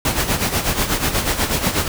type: noise with tremolo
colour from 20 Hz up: pink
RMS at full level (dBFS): -17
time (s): 0.05-1.88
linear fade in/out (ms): 2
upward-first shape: sine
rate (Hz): 8.2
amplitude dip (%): 65
effects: none